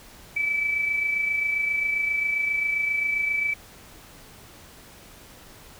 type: tone with amplitude modulation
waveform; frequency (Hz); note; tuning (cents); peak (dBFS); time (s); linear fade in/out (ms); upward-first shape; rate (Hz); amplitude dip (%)
sine; 2307; D7; -31; -20; 0.36-3.54; 10; sine; 27.5; 45
effects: pink hiss -48 dBFS RMS until 5.79 s